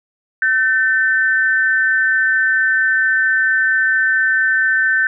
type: tone pair together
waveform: sine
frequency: 1530 / 1785.6 Hz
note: G6 / A6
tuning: -42 / +25 cents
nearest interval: minor third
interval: 267 cents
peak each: -14 / -16 dBFS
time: 0.42-5.07 s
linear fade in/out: 2 ms
effects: none